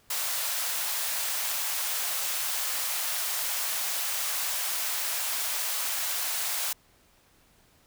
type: high-pass noise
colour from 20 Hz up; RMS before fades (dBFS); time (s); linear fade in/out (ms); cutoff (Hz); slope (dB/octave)
white; -30; 0.1-6.73; 5; 600; 24
effects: pink hiss -62 dBFS RMS until 7.86 s